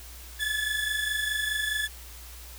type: tone pair together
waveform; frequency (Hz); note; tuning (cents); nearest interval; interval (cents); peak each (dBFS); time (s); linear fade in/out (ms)
30% pulse; 1704.2 / 1729; G#6 / A6; +44 / -31; unison; 25; -29 / -26; 0.39-1.88; 20
effects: added 60 Hz sine -44 dBFS peak until 2.58 s + white hiss -47 dBFS RMS until 2.58 s